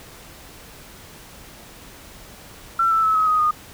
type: tone with pitch steps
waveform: sine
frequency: 1348 / 1323.3 / 1299.1 / 1275.3 / 1251.9 / 1229 Hz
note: E6 / E6 / E6 / D#6 / D#6 / D#6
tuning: +38 / +6 / -26 / +42 / +10 / -22 cents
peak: -15 dBFS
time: 2.79-3.51 s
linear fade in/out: 5 ms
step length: 120 ms
effects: pink hiss -43 dBFS RMS until 3.73 s